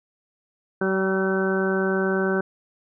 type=harmonic tone with a mistuned harmonic; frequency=190.7 Hz; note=G3; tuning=47 cents flat; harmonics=1 / 2 / 3 / 4 / 5 / 6 / 7 / 8; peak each=-25 / -23 / -30 / -35 / -37 / -38 / -35 / -28 dBFS; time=0.81-2.41 s; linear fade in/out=5 ms; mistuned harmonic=4; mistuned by=+20 cents; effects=none